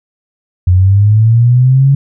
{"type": "linear sweep", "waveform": "sine", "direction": "up", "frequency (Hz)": [88, 140], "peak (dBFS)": -4, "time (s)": [0.67, 1.95], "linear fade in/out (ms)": 5, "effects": []}